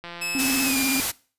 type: click train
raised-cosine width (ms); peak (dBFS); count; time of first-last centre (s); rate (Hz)
0.3; -21; 116; 0.04-0.709; 172
type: tone with pitch glide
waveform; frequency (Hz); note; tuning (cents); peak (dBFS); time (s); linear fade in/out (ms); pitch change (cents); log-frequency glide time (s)
sawtooth; 2600 to 2398; E7 to D7; -24 to +36; -23; 0.21-1.01; 10; -140; 0.64-0.77
type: tone with vibrato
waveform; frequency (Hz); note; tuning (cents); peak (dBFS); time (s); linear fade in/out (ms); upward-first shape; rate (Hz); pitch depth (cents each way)
triangle; 267.3; C4; +37; -22; 0.35-1; 0; sine; 16; 58
type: noise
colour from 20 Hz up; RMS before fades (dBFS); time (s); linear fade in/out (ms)
white; -25; 0.38-1.12; 20
effects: noise-tail reverb RT60 0.4 s tail -22 dB re dry + resampled to 32000 Hz